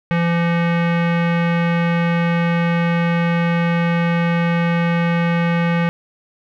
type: tone with low-pass filter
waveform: square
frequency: 170 Hz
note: F3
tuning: 46 cents flat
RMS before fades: -17 dBFS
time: 0.11-5.89 s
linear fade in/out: 0 ms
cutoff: 2200 Hz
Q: 2.3
effects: none